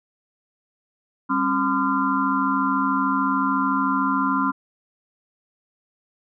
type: tone cluster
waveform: sine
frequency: 197.9 / 271.6 / 1021 / 1204 / 1380 Hz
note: G3 / C#4 / C6 / D6 / F6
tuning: +17 / -35 / -43 / +43 / -21 cents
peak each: -29 / -23 / -23 / -28 / -26 dBFS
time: 1.29-4.52 s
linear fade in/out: 20 ms
effects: none